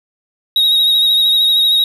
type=tone with vibrato; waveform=triangle; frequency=3788 Hz; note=A#7; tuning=27 cents sharp; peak=-8 dBFS; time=0.56-1.84 s; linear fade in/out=2 ms; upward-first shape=triangle; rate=13 Hz; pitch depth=40 cents each way; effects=none